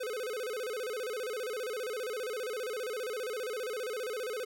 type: tone with vibrato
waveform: square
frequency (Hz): 466.2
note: A#4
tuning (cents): 0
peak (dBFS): -35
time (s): 0-4.45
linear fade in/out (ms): 10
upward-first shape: square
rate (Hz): 15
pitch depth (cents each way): 150
effects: none